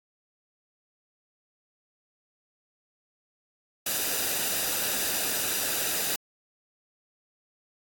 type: noise with comb filter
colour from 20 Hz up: white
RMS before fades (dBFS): -28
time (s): 3.86-6.16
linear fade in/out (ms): 5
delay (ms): 0.92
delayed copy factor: -0.5
effects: AAC 64 kbps